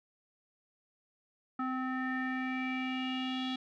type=tone with low-pass filter sweep; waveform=square; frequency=258.4 Hz; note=C4; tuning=21 cents flat; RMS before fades=-35 dBFS; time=1.59-3.56 s; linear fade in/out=5 ms; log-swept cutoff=1400 to 3500 Hz; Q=5.4; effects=none